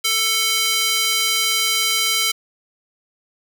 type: tone with high-pass filter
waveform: square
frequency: 443.6 Hz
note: A4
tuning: 14 cents sharp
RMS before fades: -19 dBFS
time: 0.04-2.32 s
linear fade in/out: 10 ms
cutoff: 2800 Hz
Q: 1.1
effects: none